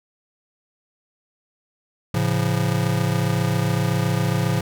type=chord; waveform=square; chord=A augmented; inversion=none; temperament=just; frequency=110 / 137.5 / 171.88 Hz; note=A2 / C#3 / E#3; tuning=0 / -14 / -27 cents; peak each=-24 dBFS; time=2.14-4.61 s; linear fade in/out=5 ms; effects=none